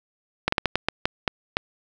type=slowing click train; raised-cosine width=0.3 ms; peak=-4 dBFS; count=9; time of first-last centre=0.48-1.569 s; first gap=44 ms; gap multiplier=1.31; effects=none